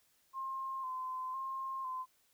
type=tone with vibrato; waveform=sine; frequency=1046.5 Hz; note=C6; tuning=in tune; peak=-37 dBFS; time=0.33-2.06 s; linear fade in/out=50 ms; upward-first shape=square; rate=0.99 Hz; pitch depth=29 cents each way; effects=white hiss -72 dBFS RMS until 2.33 s